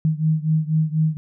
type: beating tone pair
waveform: sine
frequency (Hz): 155.56 / 159.66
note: D#3 / D#3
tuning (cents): 0 / +45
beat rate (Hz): 4.1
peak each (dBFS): -19 / -21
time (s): 0.05-1.17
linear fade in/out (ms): 0
effects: none